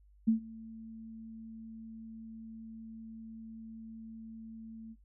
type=tone with ADSR envelope; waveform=sine; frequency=223.7 Hz; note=A3; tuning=29 cents sharp; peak=-21 dBFS; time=0.27-4.96 s; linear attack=15 ms; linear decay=110 ms; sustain=-23 dB; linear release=46 ms; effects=noise-tail reverb RT60 0.1 s tail -17 dB re dry + added 50 Hz sine -59 dBFS peak until 5.04 s